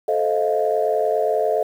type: chord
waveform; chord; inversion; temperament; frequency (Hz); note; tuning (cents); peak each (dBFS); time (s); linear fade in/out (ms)
sine; F dominant seventh; first; just; 436.5 / 523.8 / 628.6 / 698.5; A4 / C5 / Eb5 / F5; -14 / +2 / +18 / 0; -21 / -25 / -21 / -23; 0.08-1.63; 5
effects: tanh soft clip ceiling -7 dBFS + 8-bit